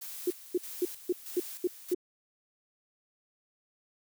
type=noise with tremolo; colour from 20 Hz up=blue; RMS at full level=-42 dBFS; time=0.01-1.94 s; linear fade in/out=10 ms; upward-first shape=square; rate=1.6 Hz; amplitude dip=60%
type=tone bursts; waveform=sine; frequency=358.2 Hz; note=F4; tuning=44 cents sharp; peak=-24 dBFS; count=7; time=0.27-1.948 s; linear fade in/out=5 ms; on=34 ms; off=240 ms
effects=none